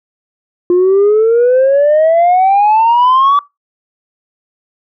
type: exponential sweep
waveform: sine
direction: up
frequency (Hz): 349.9 to 1158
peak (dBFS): -4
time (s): 0.7-3.39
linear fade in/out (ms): 2
effects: noise-tail reverb RT60 0.2 s tail -22 dB re dry + tanh soft clip ceiling -4 dBFS